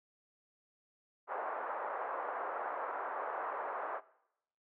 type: band-pass noise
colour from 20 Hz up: white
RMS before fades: -39 dBFS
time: 1.27-4.01 s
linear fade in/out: 50 ms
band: 490 to 1300 Hz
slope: 24 dB/octave
effects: noise-tail reverb RT60 0.8 s tail -20 dB re dry + low-pass 2000 Hz 12 dB/octave